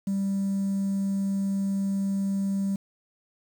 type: tone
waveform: triangle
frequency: 196 Hz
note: G3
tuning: in tune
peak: -21 dBFS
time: 0.07-2.76 s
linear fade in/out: 5 ms
effects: tanh soft clip ceiling -19 dBFS + 8-bit